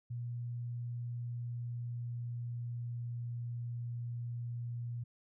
sine tone with pitch glide, 120 to 119.31 Hz, B2 to A#2, -49 to +41 cents, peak -37 dBFS, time 0.1-5.04 s, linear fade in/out 10 ms, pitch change -10 cents, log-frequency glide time 1.11-3.37 s, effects none

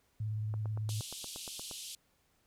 sine tone with vibrato, 107.5 Hz, A2, 40 cents flat, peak -33 dBFS, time 0.2-1.01 s, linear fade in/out 5 ms, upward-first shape triangle, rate 18 Hz, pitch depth 41 cents each way
click train, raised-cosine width 1 ms, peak -32 dBFS, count 11, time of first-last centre 0.54-1.712 s, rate 8.53 Hz
pink band-pass noise, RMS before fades -45 dBFS, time 0.89-1.95 s, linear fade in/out 2 ms, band 2900 to 12000 Hz, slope 48 dB/octave
effects pink hiss -73 dBFS RMS until 2.46 s

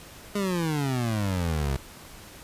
25% pulse exponential sweep, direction down, 207.7 to 65.41 Hz, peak -21 dBFS, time 0.35-1.77 s, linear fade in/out 5 ms, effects pink hiss -46 dBFS RMS until 2.43 s + resampled to 32000 Hz

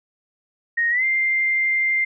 sine tone with pitch glide, 1867 to 2096 Hz, A#6 to C7, +2 to +2 cents, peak -17 dBFS, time 0.77-2.05 s, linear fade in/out 10 ms, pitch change +200 cents, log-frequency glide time 0.9-1.04 s, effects none

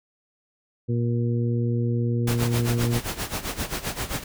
harmonic tone, 118.6 Hz, A#2, 30 cents sharp, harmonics 1 / 2 / 3 / 4, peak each -22 / -28 / -32 / -34 dBFS, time 0.88-3 s, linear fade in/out 20 ms
pink noise with tremolo, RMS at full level -27 dBFS, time 2.27-4.24 s, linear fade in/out 5 ms, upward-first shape sine, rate 7.6 Hz, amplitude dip 80%
effects none

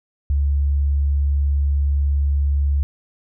sine tone, 70.8 Hz, C#2, 37 cents sharp, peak -15 dBFS, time 0.3-2.83 s, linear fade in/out 0 ms, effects none

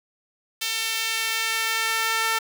sawtooth tone with high-pass filter sweep, 448.6 Hz, A4, 34 cents sharp, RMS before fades -25 dBFS, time 0.61-2.39 s, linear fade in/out 10 ms, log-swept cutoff 3000 to 1300 Hz, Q 1.2, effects 8-bit

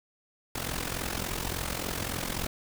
pink noise with amplitude modulation, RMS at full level -30 dBFS, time 0.55-2.47 s, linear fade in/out 5 ms, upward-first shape sine, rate 43.5 Hz, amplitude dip 75%, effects none

